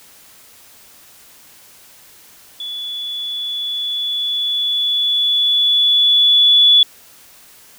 sine tone with level ramp, 3431 Hz, A7, 44 cents flat, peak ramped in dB -24 to -6 dBFS, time 2.6-6.83 s, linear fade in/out 2 ms, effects white hiss -45 dBFS RMS until 7.78 s

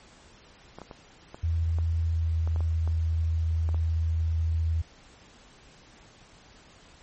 clicks, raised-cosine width 1 ms, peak -26 dBFS, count 11, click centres 0.786 / 0.817 / 0.912 / 1.345 / 1.786 / 2.475 / 2.561 / 2.606 / 2.876 / 3.69 / 3.745 s
sine tone with pitch glide, 82.41 to 81.32 Hz, E2 to E2, 0 to -23 cents, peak -23 dBFS, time 1.43-4.82 s, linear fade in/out 10 ms, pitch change -23 cents, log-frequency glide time 2.09-2.35 s
effects pink hiss -54 dBFS RMS until 7.02 s + MP3 32 kbps

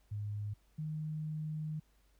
sine tone pair in turn, 103.83 / 154.45 Hz, G#2 / D#3, 0 / -12 cents, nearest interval perfect fifth, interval 688 cents, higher second, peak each -36 / -36 dBFS, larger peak neither, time 0.11-0.54 / 0.78-1.8 s, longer second, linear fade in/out 10 ms, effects added 50 Hz sine -67 dBFS peak until 2.19 s + pink hiss -74 dBFS RMS until 2.19 s

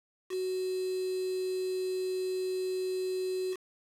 sine tone with quantisation, 371.8 Hz, F#4, 8 cents sharp, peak -30 dBFS, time 0.29-3.57 s, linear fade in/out 50 ms, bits 7, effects low-pass 12000 Hz 12 dB/octave

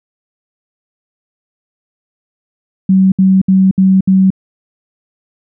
sine tone bursts, 190 Hz, F#3, 46 cents sharp, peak -5 dBFS, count 5, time 2.89-4.304 s, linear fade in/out 5 ms, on 230 ms, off 66 ms, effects none

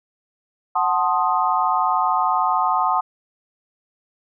sine chord, F# diminished seventh, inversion none, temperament equal with one note detuned, 740 / 880 / 1053.2 / 1244.5 Hz, F#5 / A5 / C6 / Eb6, 0 / 0 / +11 / 0 cents, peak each -22 dBFS, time 0.75-3.01 s, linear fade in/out 10 ms, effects none

